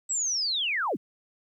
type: linear sweep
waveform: sine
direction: down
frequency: 7900 to 110 Hz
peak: -25 dBFS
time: 0.09-0.97 s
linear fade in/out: 20 ms
effects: 11-bit